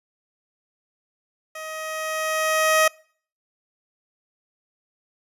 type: tone with level ramp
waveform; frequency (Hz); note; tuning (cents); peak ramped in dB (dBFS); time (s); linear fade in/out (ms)
15% pulse; 630; D#5; +21; -27 to -8; 1.55-2.88; 5
effects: noise-tail reverb RT60 0.5 s tail -25 dB re dry + resampled to 32000 Hz